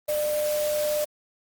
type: tone in noise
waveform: sine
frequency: 599 Hz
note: D5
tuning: 34 cents sharp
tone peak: -23 dBFS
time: 0.08-1.05 s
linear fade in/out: 10 ms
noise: white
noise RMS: -34 dBFS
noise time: 0.08-1.05 s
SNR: +8 dB
effects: Opus 32 kbps